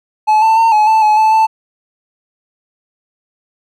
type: tone with pitch steps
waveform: triangle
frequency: 859 / 888 / 908 / 851 / 880 / 852 / 873 / 882 Hz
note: A5 / A5 / A#5 / G#5 / A5 / G#5 / A5 / A5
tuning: -42 / +16 / -46 / +42 / 0 / +44 / -14 / +4 cents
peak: -5 dBFS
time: 0.27-1.47 s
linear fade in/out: 20 ms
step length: 150 ms
effects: none